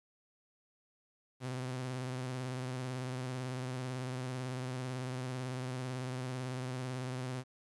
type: tone with vibrato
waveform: sawtooth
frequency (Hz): 127.8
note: C3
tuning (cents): -40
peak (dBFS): -33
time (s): 1.4-7.44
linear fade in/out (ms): 50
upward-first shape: sine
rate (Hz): 18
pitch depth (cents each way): 45
effects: resampled to 24000 Hz + 11-bit